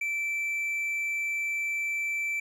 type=tone; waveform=triangle; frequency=2330 Hz; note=D7; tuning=14 cents flat; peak=-26 dBFS; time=0.01-2.4 s; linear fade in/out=5 ms; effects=none